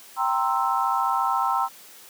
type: chord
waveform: sine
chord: C dominant seventh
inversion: second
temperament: equal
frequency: 784 / 932.3 / 1046.5 / 1318.5 Hz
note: G5 / Bb5 / C6 / E6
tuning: 0 / 0 / 0 / 0 cents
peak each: -26 dBFS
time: 0.16-1.69 s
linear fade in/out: 50 ms
effects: white hiss -47 dBFS RMS until 2.09 s + high-pass 200 Hz 12 dB/octave